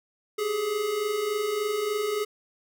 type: tone pair together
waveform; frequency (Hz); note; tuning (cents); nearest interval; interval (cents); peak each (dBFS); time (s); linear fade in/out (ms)
square; 399.1 / 422.5; G4 / G#4; +31 / +30; minor second; 99; -34 / -27; 0.38-2.25; 10
effects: none